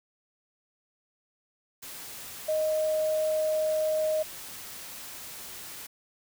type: tone in noise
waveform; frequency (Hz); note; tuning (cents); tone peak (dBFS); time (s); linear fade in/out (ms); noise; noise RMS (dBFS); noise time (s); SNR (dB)
sine; 622.3; D#5; 0; -24; 2.48-4.23; 10; white; -42; 1.82-5.87; +15
effects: none